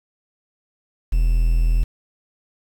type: tone with quantisation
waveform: triangle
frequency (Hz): 41.2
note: E1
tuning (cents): 0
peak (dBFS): -12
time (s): 1.12-1.84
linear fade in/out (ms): 10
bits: 7
effects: none